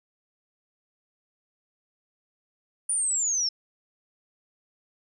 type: linear sweep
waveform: sine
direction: down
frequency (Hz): 9530 to 5274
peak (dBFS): -23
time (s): 2.89-3.49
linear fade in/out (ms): 5
effects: none